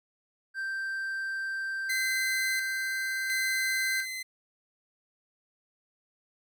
triangle tone, 1568 Hz, G6, in tune, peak -29 dBFS, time 0.54-4.06 s, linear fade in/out 50 ms
sawtooth tone with tremolo, 2051 Hz, C7, 35 cents flat, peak -25 dBFS, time 1.89-4.23 s, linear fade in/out 10 ms, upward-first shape square, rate 0.71 Hz, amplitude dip 50%
effects none

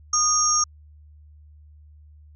sine tone cluster, 1231 / 5640 / 6420 Hz, D#6 / F8 / G8, -19 / +16 / +40 cents, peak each -23 / -22 / -21 dBFS, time 0.13-0.64 s, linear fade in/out 5 ms, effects added 75 Hz sine -46 dBFS peak until 2.35 s

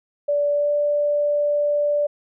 sine tone with pitch glide, 580 to 585.7 Hz, D5 to D5, -22 to -5 cents, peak -17 dBFS, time 0.28-2.07 s, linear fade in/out 10 ms, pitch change +17 cents, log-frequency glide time 0.51-0.72 s, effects none

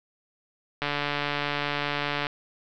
click train, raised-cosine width 0.3 ms, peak -11 dBFS, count 211, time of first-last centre 0.82-2.268 s, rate 145 Hz, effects low-pass 5000 Hz 12 dB/octave

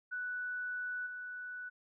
sine tone with level steps, 1483 Hz, F#6, 4 cents sharp, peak -36 / -41 dBFS, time 0.11-1.7 s, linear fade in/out 20 ms, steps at 1.06 s, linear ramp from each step 10 ms, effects none

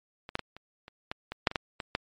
clicks, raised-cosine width 0.3 ms, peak -25 / -12 / -18 / -29 / -29 / -17 / -19 / -6 / -21 / -11 / -18 / -11 dBFS, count 12, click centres 0.291 / 0.354 / 0.393 / 0.566 / 0.881 / 1.115 / 1.32 / 1.472 / 1.514 / 1.558 / 1.802 / 1.951 s, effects MP3 48 kbps

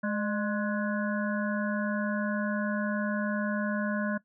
harmonic tone with a mistuned harmonic, 210.2 Hz, G#3, 21 cents sharp, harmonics 1 / 3 / 5 / 7 / 8, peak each -29 / -35 / -40 / -36 / -38 dBFS, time 0.03-4.18 s, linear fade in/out 10 ms, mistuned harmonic 3, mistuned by -64 cents, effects noise-tail reverb RT60 0.1 s tail -18 dB re dry

